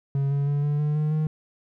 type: tone with pitch steps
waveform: triangle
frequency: 138.59 / 141.18 / 143.81 / 146.49 / 149.23 / 152.01 / 154.84 Hz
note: C#3 / C#3 / D3 / D3 / D3 / D#3 / D#3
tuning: 0 / +32 / -36 / -4 / +28 / -40 / -8 cents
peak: -19 dBFS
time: 0.15-1.27 s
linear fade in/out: 2 ms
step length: 160 ms
effects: none